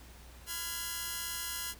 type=chord; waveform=5% pulse; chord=F diminished; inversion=second; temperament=equal with one note detuned; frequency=1009.1 / 1396.9 / 1661.2 Hz; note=Cb6 / F6 / Ab6; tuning=+37 / 0 / 0 cents; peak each=-29 dBFS; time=0.46-1.75 s; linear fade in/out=50 ms; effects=added 60 Hz sine -53 dBFS peak until 1.79 s + pink hiss -56 dBFS RMS until 1.79 s